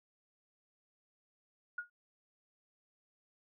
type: tone with exponential decay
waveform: sine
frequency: 1440 Hz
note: F#6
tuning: 47 cents flat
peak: -33 dBFS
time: 1.78-1.9 s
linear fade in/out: 5 ms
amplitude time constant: 24 ms
effects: none